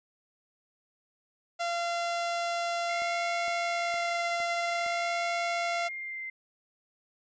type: tone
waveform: sawtooth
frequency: 687 Hz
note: F5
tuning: 29 cents flat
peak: -25 dBFS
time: 1.59-5.89 s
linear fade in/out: 20 ms
type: tone with vibrato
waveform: sine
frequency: 2116 Hz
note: C7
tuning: 19 cents sharp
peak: -35 dBFS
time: 2.89-6.3 s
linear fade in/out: 5 ms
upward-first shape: sine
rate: 0.49 Hz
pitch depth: 37 cents each way
type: click train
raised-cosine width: 1 ms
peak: -34 dBFS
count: 5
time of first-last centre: 3.02-4.863 s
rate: 2.17 Hz
effects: resampled to 16000 Hz